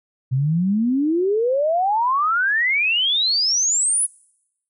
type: exponential sweep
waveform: sine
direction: up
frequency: 124.7 to 10548 Hz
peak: -16 dBFS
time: 0.31-4.07 s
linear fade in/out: 20 ms
effects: noise-tail reverb RT60 0.9 s tail -26 dB re dry